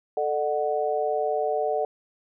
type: chord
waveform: sine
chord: D major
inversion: second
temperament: equal with one note detuned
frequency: 440 / 601.8 / 740 Hz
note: A4 / D5 / F#5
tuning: 0 / +42 / 0 cents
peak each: -27 dBFS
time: 0.17-1.85 s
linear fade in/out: 2 ms
effects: none